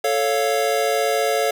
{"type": "chord", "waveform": "square", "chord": "A augmented", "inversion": "none", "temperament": "equal", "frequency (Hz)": [440, 554.4, 698.5], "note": ["A4", "C#5", "E#5"], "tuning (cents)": [0, 0, 0], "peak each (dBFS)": -23, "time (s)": [0.04, 1.51], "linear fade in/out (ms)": 5, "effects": []}